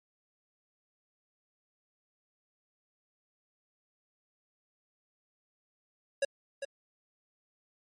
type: tone with echo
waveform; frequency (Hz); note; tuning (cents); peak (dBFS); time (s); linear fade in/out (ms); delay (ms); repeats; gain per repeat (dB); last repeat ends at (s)
square; 554.4; C#5; 0; -26; 6.22-6.25; 5; 400; 1; -9; 6.65
effects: MP3 48 kbps